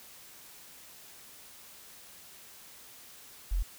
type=tone; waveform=sine; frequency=43.15 Hz; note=F1; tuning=20 cents flat; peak=-26 dBFS; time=3.51-3.63 s; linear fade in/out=10 ms; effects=white hiss -52 dBFS RMS until 3.78 s

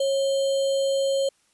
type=tone with sample-and-hold; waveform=sine; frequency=546 Hz; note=C#5; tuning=26 cents flat; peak=-20 dBFS; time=0-1.29 s; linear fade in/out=5 ms; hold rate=3675 Hz; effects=white hiss -65 dBFS RMS until 1.53 s + resampled to 24000 Hz

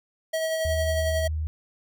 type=tone with tremolo; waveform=square; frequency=642 Hz; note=E5; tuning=46 cents flat; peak=-24 dBFS; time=0.33-1.28 s; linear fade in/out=10 ms; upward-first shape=sine; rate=11 Hz; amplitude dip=30%
type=tone with pitch glide; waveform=sine; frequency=78.8 to 77.72 Hz; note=D#2 to D#2; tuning=+23 to -1 cents; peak=-25 dBFS; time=0.65-1.47 s; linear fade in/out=0 ms; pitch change=-24 cents; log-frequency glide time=0.79-1.24 s
effects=none

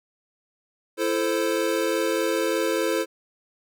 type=chord; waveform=square; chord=A minor; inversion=second; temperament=equal with one note detuned; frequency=335 / 440 / 523.3 Hz; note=E4 / A4 / C5; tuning=+28 / 0 / 0 cents; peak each=-27 dBFS; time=0.97-3.06 s; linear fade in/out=50 ms; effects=none

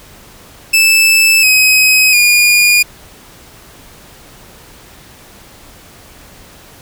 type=tone with pitch steps; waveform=sawtooth; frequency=2632 / 2531 / 2433 Hz; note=E7 / D#7 / D#7; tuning=-3 / +29 / -39 cents; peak=-3 dBFS; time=0.73-2.83 s; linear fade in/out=10 ms; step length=700 ms; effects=pink hiss -39 dBFS RMS until 6.81 s

